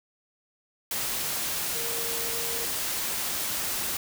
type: tone in noise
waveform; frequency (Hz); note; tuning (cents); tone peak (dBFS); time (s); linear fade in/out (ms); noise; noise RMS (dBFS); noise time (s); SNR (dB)
sine; 464.8; A#4; -5; -38; 1.75-2.65; 2; white; -30; 0.91-3.97; -11
effects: none